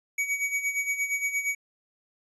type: tone with tremolo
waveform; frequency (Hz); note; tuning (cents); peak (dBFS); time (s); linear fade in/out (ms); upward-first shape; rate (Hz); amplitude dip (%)
square; 2260; C#7; +33; -24; 0.18-1.55; 5; sine; 8.6; 70
effects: resampled to 24000 Hz